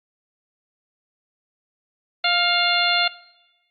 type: harmonic tone with a mistuned harmonic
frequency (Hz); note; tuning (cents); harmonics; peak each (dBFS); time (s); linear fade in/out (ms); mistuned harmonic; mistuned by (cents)
698.5; F5; 0; 1 / 2 / 3 / 4 / 5 / 6; -24 / -24 / -24 / -24 / -24 / -24; 2.24-3.08; 5; 3; +37
effects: noise-tail reverb RT60 1.0 s tail -19 dB re dry + Opus 48 kbps